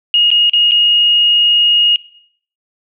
sine tone with dropouts, 2867 Hz, F7, 45 cents sharp, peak -7 dBFS, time 0.14-1.96 s, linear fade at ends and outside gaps 1 ms, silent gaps 0.304-0.314 / 0.497-0.534 / 0.711-0.718 s, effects noise-tail reverb RT60 0.6 s tail -19 dB re dry

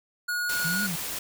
square tone, 1447 Hz, F#6, 39 cents flat, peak -27 dBFS, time 0.28-0.87 s, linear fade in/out 10 ms
white noise, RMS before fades -33 dBFS, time 0.49-1.19 s, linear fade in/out 5 ms
sine exponential two-way sweep, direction up then down, 155.56 to 211.9 to 155.56 Hz, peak -30 dBFS, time 0.64-0.96 s, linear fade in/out 10 ms, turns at 0.83 s
effects none

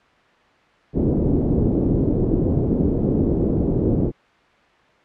white low-pass noise, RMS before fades -19 dBFS, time 0.93-4.12 s, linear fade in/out 50 ms, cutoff 380 Hz, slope 24 dB/octave, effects white hiss -54 dBFS RMS until 5.04 s + low-pass 2000 Hz 12 dB/octave

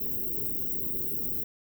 white band-stop noise, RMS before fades -31 dBFS, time 0-1.44 s, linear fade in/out 10 ms, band 470 to 15000 Hz, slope 96 dB/octave, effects none

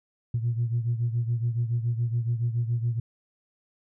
sine beating tone pair, 116.54 / 123.64 Hz, A#2 / B2, 0 / +2 cents, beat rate 7.1 Hz, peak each -24 / -29 dBFS, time 0.34-3 s, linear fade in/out 5 ms, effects tanh soft clip ceiling -18 dBFS

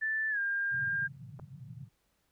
sine tone with pitch glide, 1760 to 1604.6 Hz, A6 to G6, 0 to +40 cents, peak -29 dBFS, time 0.01-1.08 s, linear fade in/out 20 ms, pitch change -160 cents, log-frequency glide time 0.3-0.39 s
white band-pass noise, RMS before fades -47 dBFS, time 0.71-1.89 s, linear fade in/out 20 ms, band 110 to 150 Hz, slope 48 dB/octave
clicks, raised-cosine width 1 ms, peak -40 / -34 dBFS, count 2, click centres 1.392 / 1.397 s
effects pink hiss -75 dBFS RMS until 2.31 s

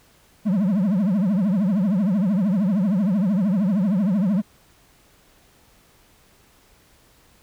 triangle tone with vibrato, 195.3 Hz, G3, 6 cents flat, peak -15 dBFS, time 0.45-4.42 s, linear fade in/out 20 ms, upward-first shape triangle, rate 13 Hz, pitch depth 250 cents each way, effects pink hiss -56 dBFS RMS until 7.42 s

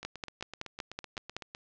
two click trains, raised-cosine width 0.2 ms, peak -24 / -18 dBFS, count 13 / 8, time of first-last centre 0.03-1.549 / 0.05-1.366 s, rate 7.9 / 5.32 Hz, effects low-pass 6000 Hz 12 dB/octave

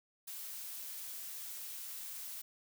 blue noise, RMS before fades -45 dBFS, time 0.27-2.42 s, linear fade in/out 10 ms, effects none

